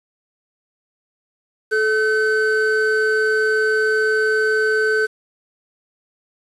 triangle tone pair together, 433.7 / 1524.7 Hz, A4 / G6, -25 / -48 cents, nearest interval octave + minor seventh, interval 2177 cents, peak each -16 dBFS, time 1.71-5.07 s, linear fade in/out 20 ms, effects resampled to 24000 Hz + 7-bit

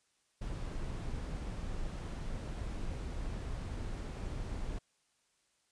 brown noise, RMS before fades -39 dBFS, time 0.41-4.79 s, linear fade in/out 10 ms, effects white hiss -75 dBFS RMS until 5.71 s + resampled to 22050 Hz

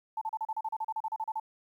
sine tone bursts, 880 Hz, A5, in tune, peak -30 dBFS, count 16, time 0.17-1.399 s, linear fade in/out 5 ms, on 44 ms, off 35 ms, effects 11-bit

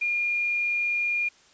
sine tone with quantisation, 2415 Hz, D7, 48 cents sharp, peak -23 dBFS, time 0.01-1.29 s, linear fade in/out 10 ms, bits 8, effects white hiss -57 dBFS RMS until 1.53 s + resampled to 16000 Hz

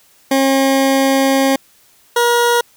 20% pulse tone pair in turn, 270 / 476.8 Hz, C#4 / A#4, -45 / +39 cents, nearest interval minor seventh, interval 984 cents, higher second, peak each -6 dBFS, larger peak neither, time 0.31-1.56 / 2.16-2.61 s, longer first, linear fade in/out 5 ms, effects white hiss -51 dBFS RMS until 2.76 s

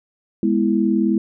sine chord, E major, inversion first, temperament equal, 207.7 / 246.9 / 329.6 Hz, G#3 / B3 / E4, 0 / 0 / 0 cents, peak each -18 / -21 / -19 dBFS, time 0.43-1.18 s, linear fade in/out 2 ms, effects none

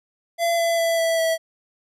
square tone with pitch steps, 679 / 672.4 / 665.8 / 659.3 / 652.8 Hz, F5 / E5 / E5 / E5 / E5, -49 / +34 / +17 / 0 / -17 cents, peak -19 dBFS, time 0.38-1.38 s, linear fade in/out 50 ms, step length 200 ms, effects resampled to 32000 Hz

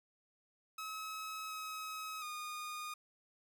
sawtooth tone with pitch steps, 1284 / 1276 / 1225 Hz, E6 / D#6 / D#6, -46 / +43 / -27 cents, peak -38 dBFS, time 0.78-2.94 s, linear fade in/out 5 ms, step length 720 ms, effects none

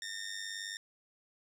15% pulse tone with amplitude modulation, 1824 Hz, A#6, 38 cents flat, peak -30 dBFS, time 0.02-0.77 s, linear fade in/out 2 ms, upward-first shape sine, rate 99.1 Hz, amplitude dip 65%, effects low-pass 12000 Hz 12 dB/octave

